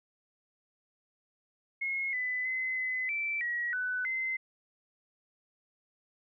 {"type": "tone with pitch steps", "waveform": "sine", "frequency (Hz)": [2164, 2003, 2041, 2026, 2331, 1911, 1497, 2064], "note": ["C#7", "B6", "C7", "B6", "D7", "A#6", "F#6", "C7"], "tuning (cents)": [-42, 24, -44, 44, -14, 43, 20, -24], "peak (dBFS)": -30, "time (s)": [1.81, 4.37], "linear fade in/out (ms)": 10, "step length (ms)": 320, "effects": []}